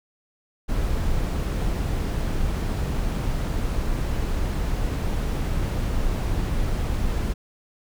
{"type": "noise", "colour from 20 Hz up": "brown", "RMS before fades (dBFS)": -24, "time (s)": [0.68, 7.34], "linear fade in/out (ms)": 20, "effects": []}